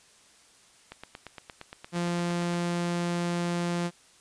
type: click train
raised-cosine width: 0.3 ms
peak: -24 dBFS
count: 15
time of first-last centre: 0.92-2.538 s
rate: 8.65 Hz
type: tone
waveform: sawtooth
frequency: 173.4 Hz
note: F3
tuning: 12 cents flat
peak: -23 dBFS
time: 1.92-3.91 s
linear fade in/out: 50 ms
effects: white hiss -58 dBFS RMS until 4.2 s + resampled to 22050 Hz